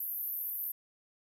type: band-pass noise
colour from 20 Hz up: pink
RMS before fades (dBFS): -37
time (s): 0-0.72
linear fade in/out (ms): 5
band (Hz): 12000 to 14000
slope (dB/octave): 96
effects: none